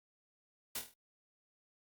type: noise with echo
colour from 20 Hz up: white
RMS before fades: -39 dBFS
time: 0.75-0.79 s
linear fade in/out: 5 ms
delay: 25 ms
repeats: 6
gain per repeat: -5 dB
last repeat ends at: 0.94 s
effects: Opus 48 kbps